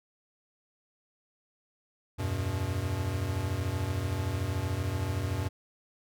square chord, E minor, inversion none, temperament equal with one note detuned, 82.41 / 95.76 / 123.47 Hz, E2 / G2 / B2, 0 / -40 / 0 cents, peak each -37 / -32 / -36 dBFS, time 2.18-5.49 s, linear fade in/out 20 ms, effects none

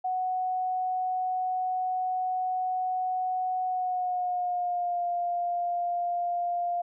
sine tone with pitch glide, 740 to 700.5 Hz, F#5 to F5, 0 to +5 cents, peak -26 dBFS, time 0.04-6.82 s, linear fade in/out 10 ms, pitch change -95 cents, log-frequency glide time 3.65-5.05 s, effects none

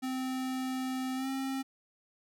square tone with pitch glide, 259.2 to 267.3 Hz, C4 to C4, -16 to +37 cents, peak -33 dBFS, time 0.02-1.63 s, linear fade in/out 20 ms, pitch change +53 cents, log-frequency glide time 1.15-1.28 s, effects none

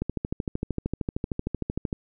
click train, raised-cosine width 3 ms, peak -14 dBFS, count 26, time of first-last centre 0.02-1.928 s, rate 13.1 Hz, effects none

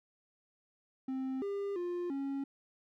triangle tone with pitch steps, 263 / 400.5 / 352.1 / 275.4 Hz, C4 / G4 / F4 / C#4, +9 / +37 / +14 / -11 cents, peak -32 dBFS, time 1.08-2.44 s, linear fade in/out 5 ms, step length 340 ms, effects none

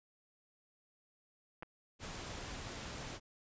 clicks, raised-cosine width 0.5 ms, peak -31 dBFS, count 2, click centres 1.625 / 1.631 s
pink noise, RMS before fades -45 dBFS, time 1.99-3.2 s, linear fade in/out 50 ms
effects resampled to 16000 Hz

